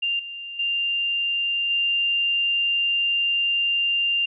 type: tone with level steps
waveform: sine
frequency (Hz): 2791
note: F7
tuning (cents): -2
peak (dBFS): -21 / -32 / -21 / -19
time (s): 0.02-4.26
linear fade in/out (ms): 10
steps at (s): 0.19 / 0.59 / 1.7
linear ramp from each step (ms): 5
effects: none